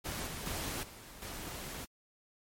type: noise with level steps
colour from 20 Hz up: pink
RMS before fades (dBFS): -39 / -42 / -38 / -51 / -43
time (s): 0.04-1.86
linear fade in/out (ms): 20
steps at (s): 0.27 / 0.46 / 0.83 / 1.22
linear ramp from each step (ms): 2
effects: MP3 64 kbps